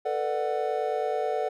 triangle chord, B minor seventh, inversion third, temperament just, 444.5 / 493.9 / 592.7 / 740.8 Hz, A4 / B4 / D5 / F#5, +18 / 0 / +16 / +2 cents, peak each -28 / -31 / -30 / -28 dBFS, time 0.05-1.49 s, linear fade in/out 10 ms, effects none

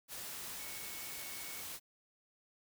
sine tone in noise, 2217 Hz, C#7, in tune, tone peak -53 dBFS, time 0.57-1.65 s, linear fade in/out 50 ms, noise white, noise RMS -45 dBFS, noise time 0.08-1.8 s, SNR -11 dB, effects none

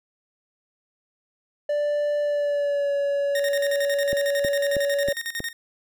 triangle tone with pitch glide, 587 to 565.7 Hz, D5 to C#5, -1 to +35 cents, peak -19 dBFS, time 1.69-5.13 s, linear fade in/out 5 ms, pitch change -64 cents, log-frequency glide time 2.21-2.93 s
sawtooth tone with tremolo, 1848 Hz, A#6, 16 cents flat, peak -23 dBFS, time 3.35-5.53 s, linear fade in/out 2 ms, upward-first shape square, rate 11 Hz, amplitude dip 80%
click train, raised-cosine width 2 ms, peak -17 dBFS, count 5, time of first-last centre 4.13-5.404 s, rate 3.14 Hz
effects none

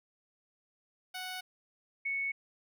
10% pulse / sine tone pair in turn, 740 / 2213 Hz, F#5 / C#7, 0 / -3 cents, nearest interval octave + perfect fifth, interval 1897 cents, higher second, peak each -30 / -31 dBFS, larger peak first, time 1.14-1.41 / 2.05-2.32 s, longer neither, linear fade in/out 10 ms, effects none

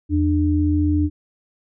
sine tone pair together, 83.9 / 299 Hz, E2 / D4, +31 / +31 cents, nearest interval octave + minor seventh, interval 2200 cents, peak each -18 dBFS, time 0.09-1.1 s, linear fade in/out 50 ms, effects none

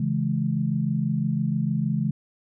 sine chord, C# minor, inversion none, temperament equal with one note detuned, 138.59 / 164.81 / 212.1 Hz, C#3 / E3 / G#3, 0 / 0 / +37 cents, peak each -26 dBFS, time 0-2.11 s, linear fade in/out 5 ms, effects none

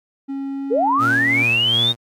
triangle tone with pitch glide, 273.9 to 276.8 Hz, C#4 to C#4, -21 to -2 cents, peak -21 dBFS, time 0.28-1.44 s, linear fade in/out 20 ms, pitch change +19 cents, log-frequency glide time 0.5-0.86 s
sine linear sweep, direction up, 397.2 to 3731 Hz, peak -14 dBFS, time 0.7-1.93 s, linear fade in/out 20 ms
sawtooth tone with tremolo, 117 Hz, A#2, 7 cents sharp, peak -19 dBFS, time 0.98-1.96 s, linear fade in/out 50 ms, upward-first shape sine, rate 2.7 Hz, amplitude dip 40%
effects MP3 64 kbps

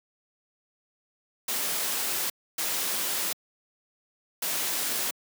white noise bursts at uneven times, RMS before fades -29 dBFS, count 3, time 1.48-2.3 / 2.58-3.33 / 4.42-5.11 s, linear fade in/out 5 ms, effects high-pass 200 Hz 12 dB/octave

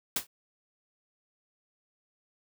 white noise with exponential decay, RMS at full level -24 dBFS, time 0.16-0.27 s, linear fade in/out 5 ms, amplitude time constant 23 ms, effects none

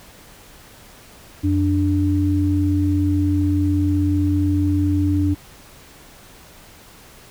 sine tone pair together, 89.96 / 293.8 Hz, F#2 / D4, -48 / +1 cents, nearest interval octave + minor sixth, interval 2049 cents, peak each -18 dBFS, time 1.43-5.35 s, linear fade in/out 20 ms, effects pink hiss -45 dBFS RMS until 7.3 s

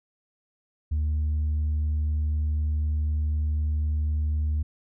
sine tone with tanh clipping, 76 Hz, D#2, 40 cents flat, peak -23 dBFS, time 0.91-4.63 s, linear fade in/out 10 ms, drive 1 dB, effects none

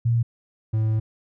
sine / triangle tone pair in turn, 117.1 / 109.72 Hz, A#2 / A2, +8 / -4 cents, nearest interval minor second, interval 112 cents, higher first, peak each -17 dBFS, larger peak neither, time 0.05-0.23 / 0.73-1 s, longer second, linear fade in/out 10 ms, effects none

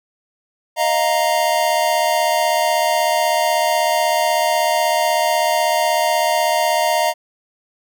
square chord, Eb suspended second, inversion none, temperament equal, 622.3 / 698.5 / 932.3 Hz, Eb5 / F5 / Bb5, 0 / 0 / 0 cents, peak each -20 dBFS, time 0.76-7.14 s, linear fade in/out 50 ms, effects none

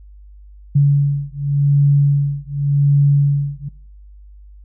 sine beating tone pair, 141.8 / 142.68 Hz, C#3 / D3, +40 / -50 cents, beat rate 0.88 Hz, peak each -14 dBFS, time 0.75-3.69 s, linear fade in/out 10 ms, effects noise-tail reverb RT60 0.6 s tail -22 dB re dry + added 50 Hz sine -38 dBFS peak until 4.64 s

